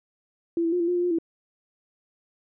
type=tone with pitch steps; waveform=sine; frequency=337.3 / 331.1 / 355.7 / 339.4 / 355.2 / 350.9 / 354.8 / 331.1 Hz; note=E4 / E4 / F4 / F4 / F4 / F4 / F4 / E4; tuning=+40 / +8 / +32 / -49 / +29 / +8 / +27 / +8 cents; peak=-21 dBFS; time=0.57-1.186 s; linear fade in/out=2 ms; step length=77 ms; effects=none